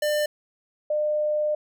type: tone pair in turn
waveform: square / sine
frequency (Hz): 598 / 602.9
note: D5 / D5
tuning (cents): +31 / +45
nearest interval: unison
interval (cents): 14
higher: second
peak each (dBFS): -22 / -21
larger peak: second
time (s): 0.02-0.26 / 0.9-1.55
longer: second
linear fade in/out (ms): 5
effects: none